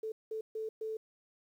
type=tone bursts at uneven times; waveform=sine; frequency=439.1 Hz; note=A4; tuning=4 cents flat; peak=-35 dBFS; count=4; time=0.03-0.12 / 0.31-0.41 / 0.55-0.69 / 0.81-0.97 s; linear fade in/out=5 ms; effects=11-bit